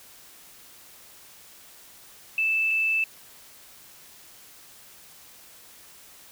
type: tone pair in turn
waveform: sine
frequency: 2637 / 2637 Hz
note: E7 / E7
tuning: 0 / 0 cents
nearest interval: unison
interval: 0 cents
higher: neither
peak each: -21 dBFS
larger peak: neither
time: 2.38-2.71 / 2.71-3.04 s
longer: neither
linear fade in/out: 2 ms
effects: white hiss -50 dBFS RMS until 6.31 s